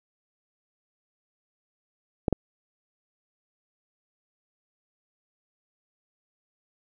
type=clicks; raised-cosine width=2 ms; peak=-9 / -8 dBFS; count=2; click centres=2.282 / 2.327 s; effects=none